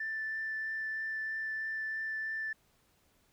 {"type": "tone with vibrato", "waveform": "sine", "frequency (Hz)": 1766, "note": "A6", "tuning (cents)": 6, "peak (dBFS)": -33, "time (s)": [0, 2.53], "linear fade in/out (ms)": 5, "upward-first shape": "triangle", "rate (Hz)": 3.1, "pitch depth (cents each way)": 9, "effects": ["tanh soft clip ceiling -29 dBFS", "pink hiss -70 dBFS RMS until 3.32 s"]}